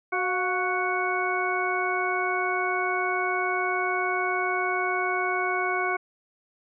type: harmonic tone with a mistuned harmonic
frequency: 370 Hz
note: F#4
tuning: in tune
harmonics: 1 / 2 / 3 / 4 / 6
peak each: -30 / -30 / -30 / -30 / -30 dBFS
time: 0.12-5.97 s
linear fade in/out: 10 ms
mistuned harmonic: 2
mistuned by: -55 cents
effects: none